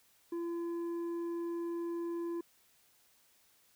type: tone with tanh clipping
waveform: sine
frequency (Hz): 340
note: F4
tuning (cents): -46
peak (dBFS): -36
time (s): 0.32-2.41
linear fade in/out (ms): 5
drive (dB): 6
effects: white hiss -68 dBFS RMS until 3.75 s